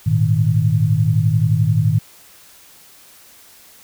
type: chord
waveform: sine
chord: Ab suspended second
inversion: none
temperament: equal with one note detuned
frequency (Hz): 104.97 / 116.54 / 155.56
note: Ab2 / Bb2 / Eb3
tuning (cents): +19 / 0 / 0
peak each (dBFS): -17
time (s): 0.06-1.99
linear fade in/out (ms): 10
effects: white hiss -46 dBFS RMS until 3.83 s